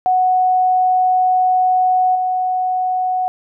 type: tone with level steps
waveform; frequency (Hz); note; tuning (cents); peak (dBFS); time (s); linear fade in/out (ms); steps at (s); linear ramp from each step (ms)
sine; 739; F#5; -2; -11 / -15; 0.06-3.28; 0; 2.15; 5
effects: none